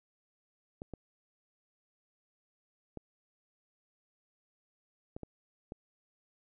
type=clicks; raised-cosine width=2 ms; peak=-28 dBFS; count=6; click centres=0.819 / 0.937 / 2.973 / 5.165 / 5.233 / 5.721 s; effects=none